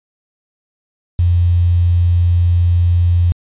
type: tone with quantisation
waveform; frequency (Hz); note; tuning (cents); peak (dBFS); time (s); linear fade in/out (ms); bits
sine; 87.31; F2; 0; -9; 1.19-3.32; 0; 6
effects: resampled to 8000 Hz